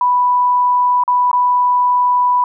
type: tone with dropouts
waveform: sine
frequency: 987.8 Hz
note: B5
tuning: in tune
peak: -10 dBFS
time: 0.01-2.44 s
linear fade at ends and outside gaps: 2 ms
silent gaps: 1.037-1.078 / 1.315-1.33 s
effects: none